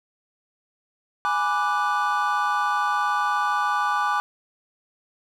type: chord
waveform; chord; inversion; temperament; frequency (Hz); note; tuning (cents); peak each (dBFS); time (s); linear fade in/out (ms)
triangle; G# half-diminished seventh; none; equal; 830.6 / 987.8 / 1174.7 / 1480; G#5 / B5 / D6 / F#6; 0 / 0 / 0 / 0; -24 / -27 / -22 / -26; 1.25-4.2; 0
effects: none